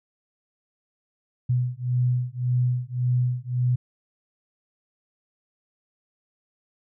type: beating tone pair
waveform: sine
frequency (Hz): 123.47 / 125.27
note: B2 / B2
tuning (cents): 0 / +25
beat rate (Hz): 1.8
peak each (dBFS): -24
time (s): 1.49-3.76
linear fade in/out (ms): 10
effects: none